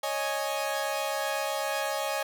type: chord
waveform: sawtooth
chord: C# suspended second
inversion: none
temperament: equal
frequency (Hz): 554.4 / 622.3 / 830.6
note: C#5 / D#5 / G#5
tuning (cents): 0 / 0 / 0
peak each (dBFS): -29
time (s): 0.03-2.23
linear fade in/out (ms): 5
effects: none